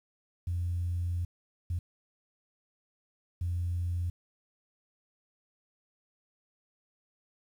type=tone bursts at uneven times; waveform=sine; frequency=87.31 Hz; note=F2; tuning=in tune; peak=-28 dBFS; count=3; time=0.47-1.25 / 1.7-1.79 / 3.41-4.1 s; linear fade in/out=5 ms; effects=tanh soft clip ceiling -24 dBFS + 10-bit